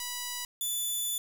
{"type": "tone pair in turn", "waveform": "5% pulse", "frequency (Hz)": [980, 3486], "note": ["B5", "A7"], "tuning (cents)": [-14, -17], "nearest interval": "octave + minor seventh", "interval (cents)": 2197, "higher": "second", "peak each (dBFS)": -22, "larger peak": "neither", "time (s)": [[0, 0.45], [0.61, 1.18]], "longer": "second", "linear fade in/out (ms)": 2, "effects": ["8-bit"]}